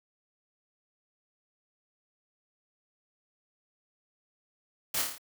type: noise with echo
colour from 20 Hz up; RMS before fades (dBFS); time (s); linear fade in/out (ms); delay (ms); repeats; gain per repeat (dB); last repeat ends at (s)
white; -31; 4.94-5.02; 5; 27; 6; -3; 5.182
effects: none